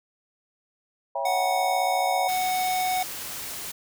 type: chord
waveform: sine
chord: C# diminished seventh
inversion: none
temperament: just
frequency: 554.4 / 665.2 / 798.3 / 957.9 Hz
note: C#5 / E5 / G5 / Bb5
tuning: 0 / +16 / +31 / +47 cents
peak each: -31 dBFS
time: 1.15-2.28 s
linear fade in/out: 5 ms
type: tone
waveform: square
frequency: 740 Hz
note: F#5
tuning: in tune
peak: -24 dBFS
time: 1.25-3.03 s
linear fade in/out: 5 ms
type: noise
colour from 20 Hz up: white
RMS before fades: -35 dBFS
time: 2.28-3.72 s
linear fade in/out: 10 ms
effects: none